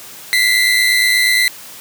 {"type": "tone pair together", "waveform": "30% pulse", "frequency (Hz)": [1975.5, 2084], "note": ["B6", "C7"], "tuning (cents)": [0, -7], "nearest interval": "minor second", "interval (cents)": 93, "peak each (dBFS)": -11, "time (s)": [0.33, 1.48], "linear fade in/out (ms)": 0, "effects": ["white hiss -35 dBFS RMS until 1.8 s", "high-pass 100 Hz 12 dB/octave"]}